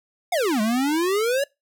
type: exponential two-way sweep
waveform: square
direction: down then up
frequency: 756 to 207.7 to 577 Hz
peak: -20 dBFS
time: 0.32-1.44 s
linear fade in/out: 5 ms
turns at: 0.61 s
effects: noise-tail reverb RT60 0.2 s tail -23 dB re dry